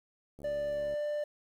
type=click train; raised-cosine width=2 ms; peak=-37 dBFS; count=40; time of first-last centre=0.39-0.939 s; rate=71 Hz
type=tone with pitch glide; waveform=triangle; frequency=587.3 to 592.8 Hz; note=D5 to D5; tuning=0 to +16 cents; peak=-29 dBFS; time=0.44-1.24 s; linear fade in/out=5 ms; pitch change=+16 cents; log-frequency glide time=0.69-1.04 s
effects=10-bit